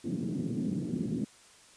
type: band-pass noise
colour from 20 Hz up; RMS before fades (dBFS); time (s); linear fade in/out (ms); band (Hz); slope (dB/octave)
pink; -33; 0.04-1.25; 10; 160 to 280; 24
effects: white hiss -57 dBFS RMS until 1.76 s + resampled to 22050 Hz